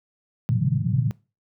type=band-pass noise; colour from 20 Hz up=pink; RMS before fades=-22 dBFS; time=0.49-1.11 s; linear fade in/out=0 ms; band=110 to 170 Hz; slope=48 dB/octave; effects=noise-tail reverb RT60 0.3 s tail -22 dB re dry